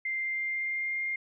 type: tone with pitch glide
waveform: sine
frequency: 2093 to 2116 Hz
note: C7 to C7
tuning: 0 to +19 cents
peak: -29 dBFS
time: 0.05-1.16 s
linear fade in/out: 5 ms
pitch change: +19 cents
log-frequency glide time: 0.15-1.02 s
effects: none